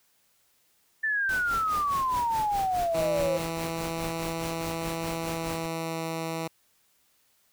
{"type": "exponential sweep", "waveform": "sine", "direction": "down", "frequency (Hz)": [1785, 523.3], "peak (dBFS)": -24, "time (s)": [1.03, 3.38], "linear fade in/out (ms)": 10}
{"type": "noise with tremolo", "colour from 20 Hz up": "pink", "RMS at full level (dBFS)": -37, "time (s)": [1.29, 5.66], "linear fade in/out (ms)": 2, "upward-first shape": "sine", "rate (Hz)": 4.8, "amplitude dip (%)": 80}
{"type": "tone with pitch glide", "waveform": "10% pulse", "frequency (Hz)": [164.81, 163.2], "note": ["E3", "E3"], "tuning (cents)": [0, -17], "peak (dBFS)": -22, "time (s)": [2.94, 6.48], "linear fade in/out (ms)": 10, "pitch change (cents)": -17, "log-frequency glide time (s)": [5.17, 6.02]}
{"effects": ["white hiss -67 dBFS RMS until 7.52 s"]}